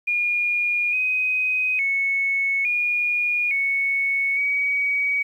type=tone with pitch steps; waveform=sine; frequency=2430 / 2511 / 2205 / 2437 / 2214 / 2261 Hz; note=D#7 / D#7 / C#7 / D#7 / C#7 / C#7; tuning=-42 / +15 / -10 / -37 / -3 / +34 cents; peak=-19 dBFS; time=0.07-5.23 s; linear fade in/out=10 ms; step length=860 ms; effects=9-bit